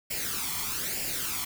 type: noise with flanger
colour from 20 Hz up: white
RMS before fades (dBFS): -32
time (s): 0.1-1.45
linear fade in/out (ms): 10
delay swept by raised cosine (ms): 0.4 to 0.94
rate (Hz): 1.1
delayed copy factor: +0.65
effects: none

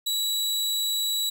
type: tone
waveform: sawtooth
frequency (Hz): 3910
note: B7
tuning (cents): -18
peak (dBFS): -21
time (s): 0.06-1.3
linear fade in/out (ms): 10
effects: none

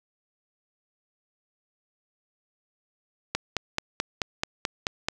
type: click train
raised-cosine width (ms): 0.2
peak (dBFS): -8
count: 9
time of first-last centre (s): 3.35-5.085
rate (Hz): 4.61
effects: none

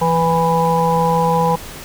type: harmonic tone with a mistuned harmonic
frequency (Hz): 164.9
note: E3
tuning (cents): +1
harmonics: 1 / 3 / 5 / 6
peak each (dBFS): -18 / -18 / -18 / -18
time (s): 0.01-1.56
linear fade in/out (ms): 10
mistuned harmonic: 1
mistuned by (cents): +31
effects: pink hiss -33 dBFS RMS until 1.84 s

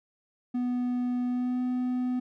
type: tone with pitch glide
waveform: triangle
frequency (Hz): 246.9 to 250.6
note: B3 to B3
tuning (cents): 0 to +25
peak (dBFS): -24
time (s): 0.54-2.2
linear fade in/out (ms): 10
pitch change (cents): +25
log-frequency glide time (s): 1.27-1.6
effects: none

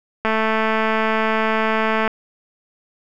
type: click train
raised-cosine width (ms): 0.5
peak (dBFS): -5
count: 403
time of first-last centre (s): 0.25-2.077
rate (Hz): 220
effects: none

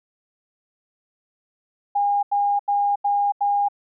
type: tone bursts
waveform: sine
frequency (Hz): 812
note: G#5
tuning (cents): -39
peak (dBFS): -17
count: 5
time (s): 1.95-3.686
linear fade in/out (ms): 10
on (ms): 280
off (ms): 84
effects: none

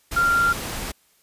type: tone in noise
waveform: sine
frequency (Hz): 1386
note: F6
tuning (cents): -14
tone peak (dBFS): -16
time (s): 0.16-0.53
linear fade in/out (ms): 10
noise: pink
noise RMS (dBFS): -30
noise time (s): 0.11-0.92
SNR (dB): +11
effects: white hiss -61 dBFS RMS until 1.22 s + resampled to 32000 Hz

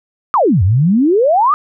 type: exponential two-way sweep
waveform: sine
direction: down then up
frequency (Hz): 1264 to 85.5 to 1264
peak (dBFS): -8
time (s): 0.34-1.54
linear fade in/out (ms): 0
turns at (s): 0.63
effects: none

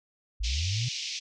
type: linear sweep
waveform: sine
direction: up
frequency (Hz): 46.75 to 127.7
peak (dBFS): -27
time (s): 0.4-0.89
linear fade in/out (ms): 10
type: band-pass noise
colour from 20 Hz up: white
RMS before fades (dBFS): -35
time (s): 0.43-1.2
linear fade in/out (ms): 20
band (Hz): 2300 to 6100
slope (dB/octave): 48
effects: none

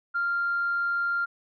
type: tone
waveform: sine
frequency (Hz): 1393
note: F6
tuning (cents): -5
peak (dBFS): -23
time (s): 0.14-1.26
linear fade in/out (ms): 20
effects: tanh soft clip ceiling -19 dBFS

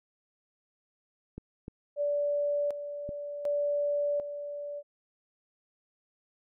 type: clicks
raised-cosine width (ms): 3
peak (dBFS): -27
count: 3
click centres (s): 1.38 / 1.681 / 3.091
type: tone with tremolo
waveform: sine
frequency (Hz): 580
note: D5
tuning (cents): -22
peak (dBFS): -26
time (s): 1.96-4.83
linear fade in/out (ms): 50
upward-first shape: square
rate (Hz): 0.67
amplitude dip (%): 65
effects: none

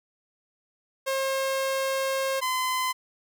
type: tone pair in turn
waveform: sawtooth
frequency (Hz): 536 / 1024.2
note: C5 / C6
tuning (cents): +42 / -37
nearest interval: major seventh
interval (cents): 1121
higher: second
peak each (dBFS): -21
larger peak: neither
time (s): 1.06-2.41 / 2.41-2.93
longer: first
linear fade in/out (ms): 20
effects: none

